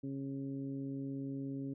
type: harmonic tone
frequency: 136.9 Hz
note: C#3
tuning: 21 cents flat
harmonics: 1 / 2 / 3 / 4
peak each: -43 / -39 / -50 / -57 dBFS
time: 0.03-1.74 s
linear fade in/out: 10 ms
effects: none